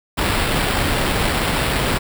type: noise with sample-and-hold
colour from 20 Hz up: pink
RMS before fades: -19 dBFS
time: 0.17-1.99 s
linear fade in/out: 20 ms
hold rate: 6300 Hz
effects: none